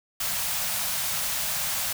white band-stop noise, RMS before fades -28 dBFS, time 0.2-1.93 s, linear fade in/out 5 ms, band 210 to 550 Hz, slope 48 dB/octave, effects none

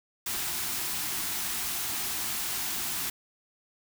white band-stop noise, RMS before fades -32 dBFS, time 0.26-3.1 s, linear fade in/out 5 ms, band 420 to 650 Hz, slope 96 dB/octave, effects none

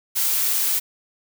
blue noise, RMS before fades -21 dBFS, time 0.15-0.8 s, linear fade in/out 20 ms, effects none

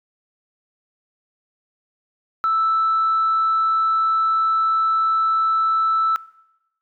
sine tone, 1318.5 Hz, E6, in tune, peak -15 dBFS, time 2.44-6.16 s, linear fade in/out 0 ms, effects noise-tail reverb RT60 0.9 s tail -21 dB re dry + tanh soft clip ceiling -12 dBFS

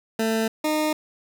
20% pulse tone pair in turn, 222.8 / 307 Hz, A3 / D#4, +22 / -23 cents, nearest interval tritone, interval 555 cents, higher second, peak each -16 dBFS, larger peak neither, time 0.19-0.48 / 0.64-0.93 s, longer neither, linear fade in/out 5 ms, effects none

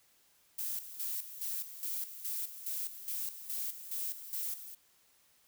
violet noise with tremolo, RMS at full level -37 dBFS, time 0.58-4.75 s, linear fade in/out 10 ms, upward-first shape square, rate 2.4 Hz, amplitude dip 70%, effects white hiss -68 dBFS RMS until 5.47 s

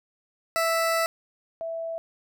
20% pulse / sine tone pair in turn, 659.3 / 659.3 Hz, E5 / E5, 0 / 0 cents, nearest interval unison, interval 0 cents, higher neither, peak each -17 / -29 dBFS, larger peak first, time 0.56-1.06 / 1.61-1.98 s, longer first, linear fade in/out 0 ms, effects none

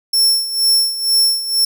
sawtooth tone with tremolo, 5400 Hz, E8, 41 cents sharp, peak -7 dBFS, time 0.13-1.65 s, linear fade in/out 5 ms, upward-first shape sine, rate 2.1 Hz, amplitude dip 75%, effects none

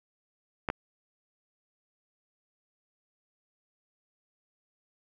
clicks, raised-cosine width 0.5 ms, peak -14 dBFS, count 2, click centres 0.688 / 0.701 s, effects none

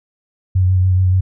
sine tone with vibrato, 92.5 Hz, F#2, in tune, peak -10 dBFS, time 0.55-1.21 s, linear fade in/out 10 ms, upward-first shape sine, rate 7 Hz, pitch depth 26 cents each way, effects none

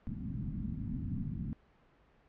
white low-pass noise, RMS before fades -38 dBFS, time 0.07-1.53 s, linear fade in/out 0 ms, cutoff 250 Hz, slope 48 dB/octave, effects pink hiss -66 dBFS RMS until 2.28 s + low-pass 2000 Hz 12 dB/octave

